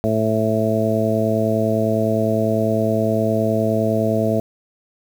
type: harmonic tone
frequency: 109.8 Hz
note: A2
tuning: 3 cents flat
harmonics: 1 / 2 / 3 / 4 / 5 / 6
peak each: -23 / -21 / -26 / -24 / -25 / -21 dBFS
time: 0.04-4.4 s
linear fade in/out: 0 ms
effects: 7-bit